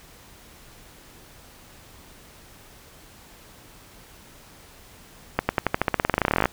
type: accelerating click train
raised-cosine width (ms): 0.5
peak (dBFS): -4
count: 24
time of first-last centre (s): 5.39-6.456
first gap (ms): 100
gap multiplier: 0.92
effects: pink hiss -49 dBFS RMS until 6.52 s